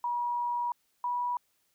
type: tone pair in turn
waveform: sine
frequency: 962 / 974.9 Hz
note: B5 / B5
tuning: -46 / -23 cents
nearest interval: unison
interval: 23 cents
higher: second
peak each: -28 dBFS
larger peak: neither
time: 0.04-0.72 / 1.04-1.37 s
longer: first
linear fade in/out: 2 ms
effects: white hiss -73 dBFS RMS until 1.74 s